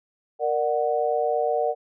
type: chord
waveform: sine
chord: Bb augmented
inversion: none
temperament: equal with one note detuned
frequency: 466.2 / 594.8 / 740 Hz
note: Bb4 / D5 / F#5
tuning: 0 / +22 / 0 cents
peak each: -25 dBFS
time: 0.39-1.75 s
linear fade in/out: 50 ms
effects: none